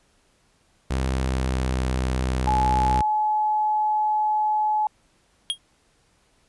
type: tone with pitch glide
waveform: sawtooth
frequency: 65.41 to 63.99 Hz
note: C2 to C2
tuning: 0 to -38 cents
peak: -18 dBFS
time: 0.9-3.02 s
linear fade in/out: 10 ms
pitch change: -38 cents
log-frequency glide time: 1.03-1.79 s
type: tone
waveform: sine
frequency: 853 Hz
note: G#5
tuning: 46 cents sharp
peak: -19 dBFS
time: 2.47-4.87 s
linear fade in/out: 2 ms
type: tone with exponential decay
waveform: square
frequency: 3259 Hz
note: G#7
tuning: 33 cents flat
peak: -18 dBFS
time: 5.5-5.58 s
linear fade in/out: 0 ms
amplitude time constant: 17 ms
effects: pink hiss -63 dBFS RMS until 6.48 s + resampled to 24000 Hz